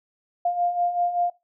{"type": "beating tone pair", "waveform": "sine", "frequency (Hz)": [698.5, 703.7], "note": ["F5", "F5"], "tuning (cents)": [0, 13], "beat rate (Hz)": 5.2, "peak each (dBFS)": [-28, -22], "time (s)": [0.45, 1.3], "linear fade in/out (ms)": 5, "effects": ["noise-tail reverb RT60 0.2 s tail -18 dB re dry"]}